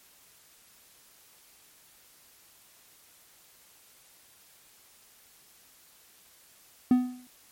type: tone with exponential decay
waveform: triangle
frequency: 250 Hz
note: B3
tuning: 21 cents sharp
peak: -13 dBFS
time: 6.91-7.27 s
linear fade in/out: 2 ms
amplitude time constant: 78 ms
effects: white hiss -58 dBFS RMS until 7.51 s + MP3 64 kbps